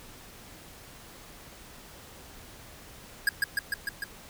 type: tone with echo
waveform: square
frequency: 1640 Hz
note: G#6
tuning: 22 cents flat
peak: -21 dBFS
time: 3.27-3.29 s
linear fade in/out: 2 ms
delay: 150 ms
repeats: 5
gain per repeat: -2 dB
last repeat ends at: 4.04 s
effects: pink hiss -49 dBFS RMS until 4.29 s